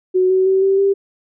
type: tone with pitch steps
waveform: sine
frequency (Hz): 369.9 / 375.9 / 382.1 / 388.3 / 394.6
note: F#4 / F#4 / G4 / G4 / G4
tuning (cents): 0 / +27 / -44 / -16 / +11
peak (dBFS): -11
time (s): 0.14-0.94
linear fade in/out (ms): 20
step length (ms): 160
effects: none